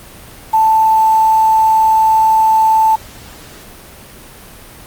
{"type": "tone with quantisation", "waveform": "sine", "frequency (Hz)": 881, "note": "A5", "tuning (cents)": 2, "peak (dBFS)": -7, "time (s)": [0.53, 2.96], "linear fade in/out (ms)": 10, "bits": 5, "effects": ["pink hiss -36 dBFS RMS until 4.86 s", "Opus 32 kbps"]}